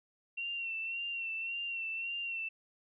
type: tone with vibrato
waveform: sine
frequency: 2725 Hz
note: F7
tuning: 43 cents flat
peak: -35 dBFS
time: 0.37-2.49 s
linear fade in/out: 10 ms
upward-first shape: sine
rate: 1.8 Hz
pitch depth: 43 cents each way
effects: none